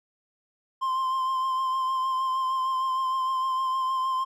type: tone with vibrato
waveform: triangle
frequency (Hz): 1046.5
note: C6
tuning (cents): 0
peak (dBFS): -22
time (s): 0.81-4.25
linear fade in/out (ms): 20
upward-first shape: triangle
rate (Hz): 6.5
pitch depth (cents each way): 28
effects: none